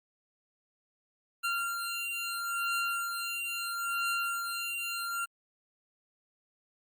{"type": "beating tone pair", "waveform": "25% pulse", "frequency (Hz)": [1384, 1384.75], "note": ["F6", "F6"], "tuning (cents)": [-16, -15], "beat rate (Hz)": 0.75, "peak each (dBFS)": -31, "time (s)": [1.43, 5.26], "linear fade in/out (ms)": 20, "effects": ["Opus 48 kbps"]}